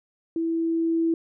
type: tone with level ramp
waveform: sine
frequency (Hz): 329.6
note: E4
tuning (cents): 0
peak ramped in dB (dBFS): -23 to -19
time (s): 0.36-1.14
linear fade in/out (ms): 2
effects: none